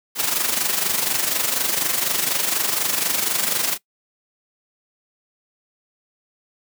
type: noise with amplitude modulation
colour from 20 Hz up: white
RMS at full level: -19 dBFS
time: 0.15-3.78 s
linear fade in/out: 50 ms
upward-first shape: sine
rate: 24.1 Hz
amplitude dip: 60%
effects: noise-tail reverb RT60 0.1 s tail -20 dB re dry + high-pass 150 Hz 12 dB/octave